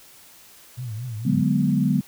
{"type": "tone with vibrato", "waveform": "sine", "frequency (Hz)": 116.54, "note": "A#2", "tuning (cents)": 0, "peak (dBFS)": -28, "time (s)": [0.77, 1.43], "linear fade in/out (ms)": 20, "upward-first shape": "triangle", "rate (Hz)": 4.4, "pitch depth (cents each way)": 200}
{"type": "chord", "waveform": "sine", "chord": "G# half-diminished seventh", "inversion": "second", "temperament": "equal", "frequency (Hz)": [146.83, 185, 207.7, 246.9], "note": ["D3", "F#3", "G#3", "B3"], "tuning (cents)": [0, 0, 0, 0], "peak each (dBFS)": -23, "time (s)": [1.25, 2.01], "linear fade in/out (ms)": 10}
{"effects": ["white hiss -49 dBFS RMS until 2.07 s"]}